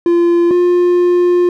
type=tone pair in turn; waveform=triangle; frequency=344.1 / 354 Hz; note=F4 / F4; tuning=-26 / +23 cents; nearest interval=unison; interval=49 cents; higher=second; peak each=-6 dBFS; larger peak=neither; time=0.06-0.51 / 0.51-1.49 s; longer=second; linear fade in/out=2 ms; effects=none